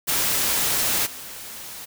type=noise with level steps; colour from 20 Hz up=white; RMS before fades=-22 / -37 dBFS; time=0.07-1.86 s; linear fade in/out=20 ms; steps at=1.05 s; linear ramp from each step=20 ms; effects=none